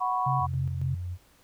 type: chord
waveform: sine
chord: F# suspended fourth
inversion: none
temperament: equal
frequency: 740 / 987.8 / 1108.7 Hz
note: F#5 / B5 / C#6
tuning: 0 / 0 / 0 cents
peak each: -29 dBFS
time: 0-0.47 s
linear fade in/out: 20 ms
type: tone with tremolo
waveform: sine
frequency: 133.4 Hz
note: C3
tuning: 34 cents sharp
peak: -26 dBFS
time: 0.26-0.95 s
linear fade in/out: 10 ms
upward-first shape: square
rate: 3.6 Hz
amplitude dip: 50%
type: tone with pitch glide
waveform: sine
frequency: 88.3 to 89.22 Hz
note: F2 to F2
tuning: +20 to +38 cents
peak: -31 dBFS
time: 0.38-1.18 s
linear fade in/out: 50 ms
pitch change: +18 cents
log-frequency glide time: 0.67-0.81 s
effects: pink hiss -61 dBFS RMS until 1.43 s